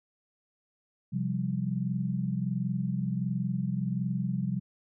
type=chord; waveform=sine; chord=C suspended fourth; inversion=none; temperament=equal; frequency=130.81 / 174.61 / 196 Hz; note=C3 / F3 / G3; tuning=0 / 0 / 0 cents; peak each=-32 dBFS; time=1.12-4.6 s; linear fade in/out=20 ms; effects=none